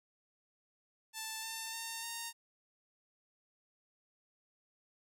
5% pulse tone with pitch steps, 883 / 896.4 / 909.9 / 923.7 Hz, A5 / A5 / A#5 / A#5, +6 / +32 / -42 / -16 cents, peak -28 dBFS, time 1.13-2.33 s, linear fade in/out 50 ms, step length 300 ms, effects none

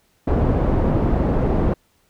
pink low-pass noise, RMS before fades -18 dBFS, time 0.27-1.74 s, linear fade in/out 10 ms, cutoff 600 Hz, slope 12 dB/octave, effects pink hiss -62 dBFS RMS until 2.09 s

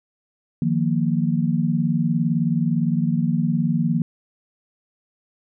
sine chord, Eb suspended second, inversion none, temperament just, 155.56 / 175.01 / 233.3 Hz, Eb3 / F3 / Bb3, 0 / +4 / +2 cents, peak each -22 dBFS, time 0.62-4.02 s, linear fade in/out 2 ms, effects none

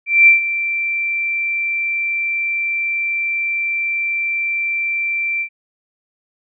sine tone with ADSR envelope, 2349 Hz, D7, in tune, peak -4 dBFS, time 0.06-5.49 s, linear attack 210 ms, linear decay 130 ms, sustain -13 dB, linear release 81 ms, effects none

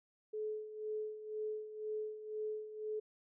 sine tone with tremolo, 429.3 Hz, A4, 43 cents flat, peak -36 dBFS, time 0.33-3 s, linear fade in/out 10 ms, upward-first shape sine, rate 2 Hz, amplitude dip 70%, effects none

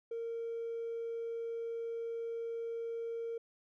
sine tone with hard clipping, 461.4 Hz, A#4, 18 cents flat, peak -37 dBFS, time 0.11-3.38 s, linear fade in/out 5 ms, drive 1 dB, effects none

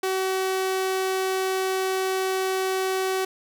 sawtooth tone, 378.5 Hz, F#4, 39 cents sharp, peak -19 dBFS, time 0.03-3.25 s, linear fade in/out 5 ms, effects none

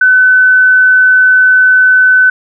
sine tone, 1510 Hz, F#6, 35 cents sharp, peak -3 dBFS, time 0.01-2.3 s, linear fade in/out 5 ms, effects none

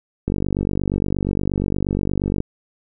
click train, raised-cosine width 3 ms, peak -8 dBFS, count 104, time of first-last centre 0.28-2.404 s, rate 48.5 Hz, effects none

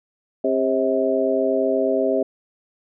harmonic tone with a mistuned harmonic, 133.3 Hz, C3, 33 cents sharp, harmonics 2 / 3 / 4 / 5, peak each -24 / -22 / -23 / -22 dBFS, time 0.44-2.23 s, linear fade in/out 5 ms, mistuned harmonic 5, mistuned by -66 cents, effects none

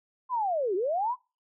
sine linear two-way sweep, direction down then up, 1046.5 to 349.2 to 1046.5 Hz, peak -25 dBFS, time 0.29-1.16 s, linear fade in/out 50 ms, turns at 0.75 s, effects noise-tail reverb RT60 0.3 s tail -25 dB re dry

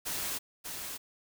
white noise with echo, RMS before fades -35 dBFS, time 0.05-0.39 s, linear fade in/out 20 ms, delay 590 ms, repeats 1, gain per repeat -5 dB, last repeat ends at 0.98 s, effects none

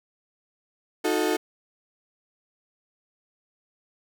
35% pulse chord, D# diminished, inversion none, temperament equal with one note detuned, 311.1 / 362.4 / 440 Hz, D#4 / F#4 / A4, 0 / -36 / 0 cents, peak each -25 dBFS, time 1.04-1.37 s, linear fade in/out 10 ms, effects none

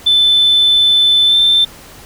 sine tone with pitch glide, 3520 to 3557 Hz, A7 to A7, 0 to +18 cents, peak -6 dBFS, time 0.06-1.65 s, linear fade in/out 10 ms, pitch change +18 cents, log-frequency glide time 1.26-1.36 s, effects tanh soft clip ceiling -3 dBFS + pink hiss -37 dBFS RMS until 2.05 s

